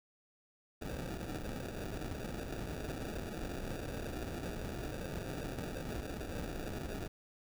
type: noise with sample-and-hold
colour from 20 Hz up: pink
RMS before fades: -41 dBFS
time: 0.81-7.08 s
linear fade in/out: 10 ms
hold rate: 1050 Hz
effects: none